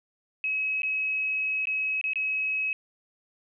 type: tone with dropouts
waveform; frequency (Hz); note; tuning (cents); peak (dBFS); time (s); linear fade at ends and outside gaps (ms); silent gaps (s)
sine; 2559; D#7; +48; -25; 0.44-2.73; 1; 0.82-0.832 / 1.655-1.671 / 2.013-2.04 / 2.134-2.157
effects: none